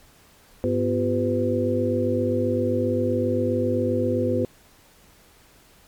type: tone cluster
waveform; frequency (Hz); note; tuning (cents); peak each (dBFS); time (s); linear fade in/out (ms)
sine; 102 / 248.6 / 345.5 / 393.1 / 505; G#2 / B3 / F4 / G4 / B4; -31 / +12 / -19 / +5 / +39; -27 / -25 / -28 / -29 / -24; 0.64-4.45; 0
effects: pink hiss -54 dBFS RMS until 5.87 s + MP3 96 kbps